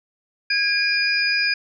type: tone cluster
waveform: sine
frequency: 1639 / 2415 / 4948 Hz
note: G#6 / D7 / D#8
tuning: -23 / +48 / -10 cents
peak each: -22 dBFS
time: 0.5-1.54 s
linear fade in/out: 5 ms
effects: none